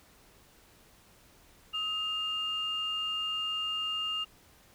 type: tone pair together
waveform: sine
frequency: 1266 / 2813 Hz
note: D#6 / F7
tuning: +30 / +12 cents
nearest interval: octave + major second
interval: 1382 cents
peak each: -38 / -30 dBFS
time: 1.73-4.25 s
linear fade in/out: 20 ms
effects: tanh soft clip ceiling -25 dBFS + pink hiss -60 dBFS RMS until 4.74 s